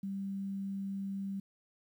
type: tone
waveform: sine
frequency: 196 Hz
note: G3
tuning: in tune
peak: -35 dBFS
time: 0.03-1.4 s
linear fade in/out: 5 ms
effects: 11-bit